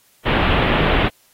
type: low-pass noise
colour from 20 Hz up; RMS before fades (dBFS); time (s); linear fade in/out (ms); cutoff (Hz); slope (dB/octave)
pink; -17; 0.25-1.09; 20; 3400; 48
effects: white hiss -56 dBFS RMS until 1.33 s + AAC 48 kbps